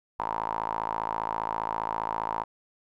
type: tone with band-pass filter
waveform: sawtooth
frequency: 55 Hz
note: A1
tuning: in tune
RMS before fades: -31 dBFS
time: 0.19-2.44 s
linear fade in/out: 10 ms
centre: 940 Hz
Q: 7.9
effects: none